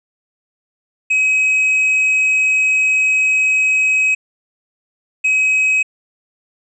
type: tone bursts at uneven times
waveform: triangle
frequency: 2542 Hz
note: D#7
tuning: 36 cents sharp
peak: -10 dBFS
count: 2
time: 1.1-4.15 / 5.24-5.83 s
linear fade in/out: 10 ms
effects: resampled to 24000 Hz